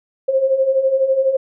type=beating tone pair; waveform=sine; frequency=523 / 535 Hz; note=C5 / C5; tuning=-1 / +38 cents; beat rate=12 Hz; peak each=-20 / -14 dBFS; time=0.28-1.37 s; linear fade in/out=10 ms; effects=none